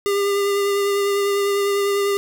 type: tone with vibrato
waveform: square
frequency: 401.4 Hz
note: G4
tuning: 41 cents sharp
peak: -18 dBFS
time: 0.06-2.17 s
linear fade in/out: 0 ms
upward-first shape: triangle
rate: 10 Hz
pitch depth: 20 cents each way
effects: none